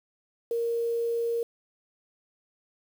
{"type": "tone with quantisation", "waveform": "sine", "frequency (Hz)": 466.2, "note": "A#4", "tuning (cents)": 0, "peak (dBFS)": -25, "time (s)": [0.51, 1.43], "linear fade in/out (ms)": 2, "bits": 8, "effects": []}